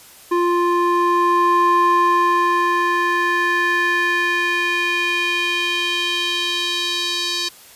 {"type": "tone with band-pass filter sweep", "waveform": "square", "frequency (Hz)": 349.2, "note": "F4", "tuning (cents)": 0, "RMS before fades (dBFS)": -18, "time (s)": [0.31, 7.49], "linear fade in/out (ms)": 10, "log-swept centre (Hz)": [720, 4400], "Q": 2.7, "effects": ["white hiss -44 dBFS RMS until 7.75 s", "resampled to 32000 Hz"]}